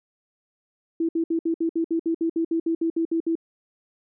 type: tone bursts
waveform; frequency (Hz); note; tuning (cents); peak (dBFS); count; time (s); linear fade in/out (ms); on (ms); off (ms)
sine; 329.6; E4; 0; -20; 16; 1-3.354; 5; 89; 62
effects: none